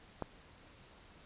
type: click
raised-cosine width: 1 ms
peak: -22 dBFS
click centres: 0.223 s
effects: pink hiss -59 dBFS RMS until 1.25 s + resampled to 8000 Hz